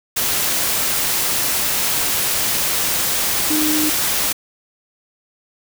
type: tone in noise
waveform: sine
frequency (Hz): 306.4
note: D#4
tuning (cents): -27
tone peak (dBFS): -18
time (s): 3.5-3.9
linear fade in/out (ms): 10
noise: white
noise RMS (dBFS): -19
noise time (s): 0.16-4.33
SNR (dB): -2
effects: none